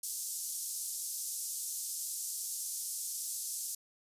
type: band-pass noise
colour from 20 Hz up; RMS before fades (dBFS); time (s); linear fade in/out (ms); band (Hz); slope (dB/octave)
white; -39; 0.03-3.75; 5; 5600 to 12000; 24
effects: resampled to 32000 Hz